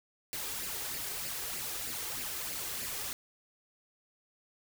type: noise with flanger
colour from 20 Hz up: white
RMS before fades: -38 dBFS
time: 0.33-3.13 s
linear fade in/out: 0 ms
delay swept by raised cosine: 0.41 to 2.51 ms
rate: 3.2 Hz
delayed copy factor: +0.55
effects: none